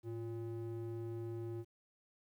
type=ring-modulated tone; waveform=triangle; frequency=229.2 Hz; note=A#3; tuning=29 cents flat; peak=-35 dBFS; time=0.03-1.65 s; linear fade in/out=50 ms; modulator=119 Hz; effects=12-bit